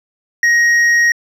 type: tone with hard clipping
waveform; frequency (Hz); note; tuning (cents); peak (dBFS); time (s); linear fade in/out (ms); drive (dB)
triangle; 1881; A#6; +15; -10; 0.43-1.12; 2; 8
effects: resampled to 32000 Hz